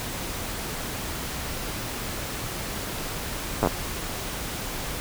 slowing click train, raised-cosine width 1 ms, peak -7 dBFS, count 5, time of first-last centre 3.63-3.672 s, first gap 9 ms, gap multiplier 1.11, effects pink hiss -32 dBFS RMS until 5 s

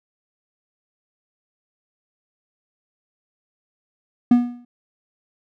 triangle tone with exponential decay, 242.6 Hz, B3, 31 cents flat, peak -5 dBFS, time 4.31-4.65 s, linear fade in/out 5 ms, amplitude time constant 72 ms, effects none

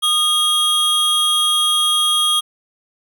square tone pair together, 1227 / 3268 Hz, D#6 / G#7, -25 / -29 cents, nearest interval octave + perfect fourth, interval 1696 cents, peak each -22 / -15 dBFS, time 0.02-2.41 s, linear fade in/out 20 ms, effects none

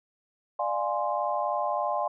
sine chord, D half-diminished seventh, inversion none, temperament equal with one note detuned, 595.2 / 698.5 / 830.6 / 1046.5 Hz, D5 / F5 / Ab5 / C6, +23 / 0 / 0 / 0 cents, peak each -31 dBFS, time 0.59-2.08 s, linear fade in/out 5 ms, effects none

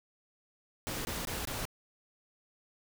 pink noise bursts, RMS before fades -37 dBFS, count 4, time 0.87-1.653 s, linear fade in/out 0 ms, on 180 ms, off 21 ms, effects none

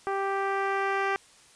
10% pulse tone with low-pass filter sweep, 392 Hz, G4, in tune, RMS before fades -28 dBFS, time 0.07-1.16 s, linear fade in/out 0 ms, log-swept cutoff 1100 to 2500 Hz, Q 0.8, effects white hiss -56 dBFS RMS until 1.55 s + resampled to 22050 Hz

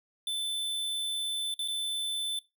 square tone with dropouts, 3523 Hz, A7, 1 cent sharp, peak -30 dBFS, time 0.27-2.39 s, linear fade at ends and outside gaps 2 ms, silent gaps 1.541-1.591 / 1.678-1.683 s, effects noise-tail reverb RT60 0.2 s tail -19 dB re dry

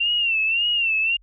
sine tone with vibrato, 2740 Hz, F7, 34 cents flat, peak -18 dBFS, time 0-1.17 s, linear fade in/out 10 ms, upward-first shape sine, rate 1.8 Hz, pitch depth 95 cents each way, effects added 45 Hz sine -51 dBFS peak until 1.22 s

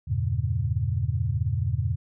sine chord, E diminished seventh, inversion none, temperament equal with one note detuned, 82.41 / 98 / 116.54 / 141.01 Hz, E2 / G2 / Bb2 / Db3, 0 / 0 / 0 / +30 cents, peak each -29 / -28 / -27 / -31 dBFS, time 0.07-1.96 s, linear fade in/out 20 ms, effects none

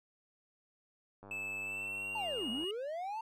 click train, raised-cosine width 1 ms, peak -38 dBFS, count 142, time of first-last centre 1.23-2.64 s, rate 100 Hz
triangle tone with pitch glide, 2622 to 2876 Hz, E7 to F#7, -10 to -50 cents, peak -36 dBFS, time 1.31-2.71 s, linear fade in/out 2 ms, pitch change +160 cents, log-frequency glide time 1.62-2.52 s
triangle linear two-way sweep, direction down then up, 916 to 207.7 to 916 Hz, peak -35 dBFS, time 2.15-3.21 s, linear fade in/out 5 ms, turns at 2.5 s
effects none

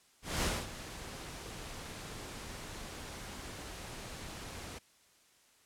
pink noise with ADSR envelope, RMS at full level -31 dBFS, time 0.22-4.79 s, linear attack 210 ms, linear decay 230 ms, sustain -14 dB, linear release 12 ms, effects white hiss -66 dBFS RMS until 5.65 s + low-pass 10000 Hz 12 dB/octave

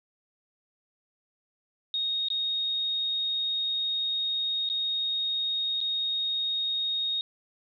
sine tone with dropouts, 3729 Hz, A#7, in tune, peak -26 dBFS, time 1.94-7.21 s, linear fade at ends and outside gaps 1 ms, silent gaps 2.285-2.302 / 4.69-4.699 / 5.805-5.812 s, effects none

